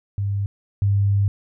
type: tone pair in turn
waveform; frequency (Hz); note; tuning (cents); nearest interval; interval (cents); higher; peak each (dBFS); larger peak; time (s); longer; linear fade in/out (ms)
sine; 100 / 100; G2 / G2; +35 / +35; unison; 0; neither; -20 / -15; second; 0.18-0.46 / 0.82-1.28; second; 0
effects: none